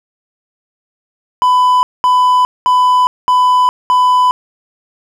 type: tone bursts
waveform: triangle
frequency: 1000 Hz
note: B5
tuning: 21 cents sharp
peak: -5 dBFS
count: 5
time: 1.42-4.31 s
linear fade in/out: 0 ms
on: 410 ms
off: 210 ms
effects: none